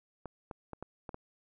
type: clicks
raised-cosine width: 1 ms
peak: -27 dBFS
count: 6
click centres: 0.257 / 0.512 / 0.733 / 0.826 / 1.092 / 1.144 s
effects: none